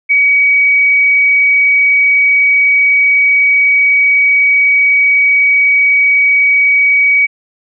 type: tone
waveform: sine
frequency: 2264 Hz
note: C#7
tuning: 36 cents sharp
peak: -6 dBFS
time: 0.09-7.27 s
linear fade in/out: 20 ms
effects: none